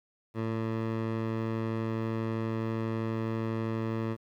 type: tone with low-pass filter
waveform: 15% pulse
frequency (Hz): 112.3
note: A2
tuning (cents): +36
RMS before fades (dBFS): -32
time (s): 0.34-4.17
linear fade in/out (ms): 50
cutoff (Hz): 2400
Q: 0.5
effects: 10-bit